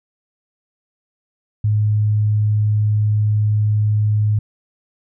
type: tone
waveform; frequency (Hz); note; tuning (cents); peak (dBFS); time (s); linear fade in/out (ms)
sine; 105.9; G#2; +34; -13; 1.64-4.39; 5
effects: none